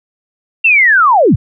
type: linear sweep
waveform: sine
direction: down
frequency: 2752 to 68.2 Hz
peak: -5 dBFS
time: 0.64-1.36 s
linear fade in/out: 10 ms
effects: none